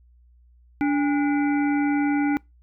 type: harmonic tone with a mistuned harmonic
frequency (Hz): 290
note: D4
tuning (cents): -22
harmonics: 1 / 3 / 5 / 7 / 8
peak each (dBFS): -19 / -29 / -33 / -36 / -37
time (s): 0.81-2.37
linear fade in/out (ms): 0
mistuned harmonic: 3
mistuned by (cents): -120
effects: noise-tail reverb RT60 0.2 s tail -25 dB re dry + added 60 Hz sine -52 dBFS peak until 2.62 s